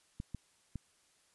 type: clicks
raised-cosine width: 5 ms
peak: -27 dBFS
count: 3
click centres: 0.201 / 0.347 / 0.757 s
effects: white hiss -70 dBFS RMS until 1.34 s + resampled to 24000 Hz